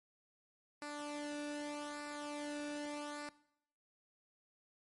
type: tone with flanger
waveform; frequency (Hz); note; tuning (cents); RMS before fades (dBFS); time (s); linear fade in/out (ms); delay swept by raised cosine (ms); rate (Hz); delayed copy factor
sawtooth; 293.7; D4; 0; -43; 0.82-3.29; 0; 0.31 to 0.96; 0.82; -0.65
effects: noise-tail reverb RT60 0.7 s tail -19 dB re dry + MP3 48 kbps